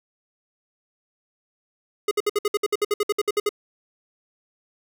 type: tone bursts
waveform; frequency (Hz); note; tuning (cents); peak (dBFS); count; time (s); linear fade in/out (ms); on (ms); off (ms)
square; 415.3; G#4; 0; -19; 16; 2.08-3.492; 5; 32; 60
effects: none